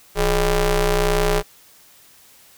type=ring-modulated tone; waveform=sawtooth; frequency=194.3 Hz; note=G3; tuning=15 cents flat; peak=-9 dBFS; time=0.15-1.43 s; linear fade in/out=50 ms; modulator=225 Hz; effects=white hiss -50 dBFS RMS until 2.57 s